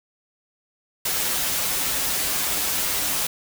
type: noise with comb filter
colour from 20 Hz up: white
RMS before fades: -24 dBFS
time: 1.05-3.27 s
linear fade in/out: 5 ms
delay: 8.7 ms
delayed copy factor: -0.6
effects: none